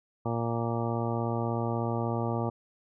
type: harmonic tone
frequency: 116.54 Hz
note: A#2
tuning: in tune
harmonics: 1 / 2 / 3 / 4 / 5 / 6 / 7 / 8 / 10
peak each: -31 / -34 / -36 / -37 / -38 / -39 / -39 / -40 / -41 dBFS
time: 0.25-2.5 s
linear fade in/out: 10 ms
effects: none